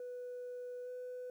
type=tone with pitch glide; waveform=sine; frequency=493.9 to 499.1 Hz; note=B4 to B4; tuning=0 to +18 cents; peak=-40 dBFS; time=0-1.3 s; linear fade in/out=2 ms; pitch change=+18 cents; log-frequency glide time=0.83-0.89 s; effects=tanh soft clip ceiling -40 dBFS + 12-bit